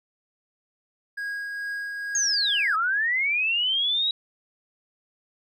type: tone with tremolo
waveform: triangle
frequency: 1642 Hz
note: G#6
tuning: 20 cents flat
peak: -26 dBFS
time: 1.17-2.76 s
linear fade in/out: 10 ms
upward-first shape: triangle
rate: 2.3 Hz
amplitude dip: 30%
type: linear two-way sweep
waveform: sine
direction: down then up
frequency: 6645 to 1244.5 to 3873 Hz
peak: -21 dBFS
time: 2.15-4.11 s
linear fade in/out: 2 ms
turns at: 2.75 s
effects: none